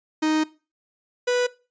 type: tone pair in turn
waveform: 45% pulse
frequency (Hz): 311.1 / 492.3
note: D#4 / B4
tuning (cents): 0 / -6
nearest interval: minor sixth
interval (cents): 794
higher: second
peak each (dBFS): -19 / -19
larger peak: neither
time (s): 0.22-0.44 / 1.27-1.47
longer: first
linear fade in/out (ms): 10
effects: noise-tail reverb RT60 0.3 s tail -19 dB re dry + resampled to 16000 Hz

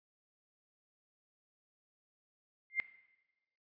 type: tone with exponential growth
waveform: sine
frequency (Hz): 2100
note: C7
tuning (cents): +6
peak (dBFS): -25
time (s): 2.7-2.8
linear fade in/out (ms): 0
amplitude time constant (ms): 20
effects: noise-tail reverb RT60 1.0 s tail -17 dB re dry + resampled to 11025 Hz

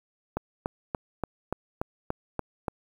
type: click train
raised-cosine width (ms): 1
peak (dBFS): -14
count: 9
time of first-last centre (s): 0.37-2.682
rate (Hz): 3.46
effects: 8-bit

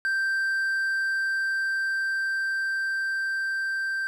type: tone with level ramp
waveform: triangle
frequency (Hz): 1568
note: G6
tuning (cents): 0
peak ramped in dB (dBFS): -21 to -24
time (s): 0.05-4.07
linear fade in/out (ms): 0
effects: none

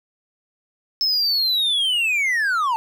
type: linear sweep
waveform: triangle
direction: down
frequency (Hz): 5274 to 875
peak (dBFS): -16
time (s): 1.01-2.76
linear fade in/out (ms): 0
effects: none

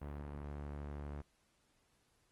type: tone with low-pass filter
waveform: sawtooth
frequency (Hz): 72.5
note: D2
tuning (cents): -22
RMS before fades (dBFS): -45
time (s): 0.01-1.22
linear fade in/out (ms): 10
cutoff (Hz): 1600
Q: 0.73
effects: pink hiss -75 dBFS RMS until 2.31 s + Opus 24 kbps

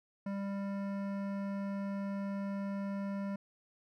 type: tone with hard clipping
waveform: sine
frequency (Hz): 198.2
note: G3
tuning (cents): +19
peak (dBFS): -37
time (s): 0.26-3.36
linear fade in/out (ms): 5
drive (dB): 15
effects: none

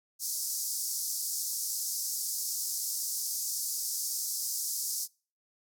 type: band-pass noise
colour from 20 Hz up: pink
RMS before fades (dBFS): -34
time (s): 0.19-5.08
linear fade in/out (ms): 50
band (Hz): 5000 to 16000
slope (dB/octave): 48
effects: noise-tail reverb RT60 0.4 s tail -26 dB re dry

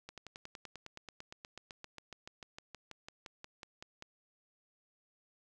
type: slowing click train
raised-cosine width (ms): 0.2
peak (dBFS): -29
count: 30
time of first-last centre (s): 0.09-4.024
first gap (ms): 87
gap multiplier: 1.03
effects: none

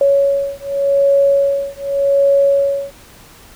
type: beating tone pair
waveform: sine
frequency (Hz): 557 / 557.86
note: C#5 / C#5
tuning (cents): +8 / +11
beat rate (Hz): 0.86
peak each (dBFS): -14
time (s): 0.01-2.91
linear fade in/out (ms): 2
effects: pink hiss -42 dBFS RMS until 3.55 s

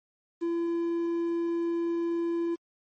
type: tone with quantisation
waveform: triangle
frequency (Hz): 338.4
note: E4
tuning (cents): +45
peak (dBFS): -24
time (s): 0.41-2.56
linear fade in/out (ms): 20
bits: 9
effects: MP3 32 kbps

